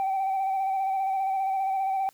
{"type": "tone with vibrato", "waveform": "sine", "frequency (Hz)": 772, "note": "G5", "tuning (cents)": -27, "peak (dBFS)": -22, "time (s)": [0, 2.09], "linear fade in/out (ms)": 0, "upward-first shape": "square", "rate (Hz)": 15, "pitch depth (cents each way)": 23, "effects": ["tanh soft clip ceiling -22 dBFS", "white hiss -61 dBFS RMS until 2.13 s"]}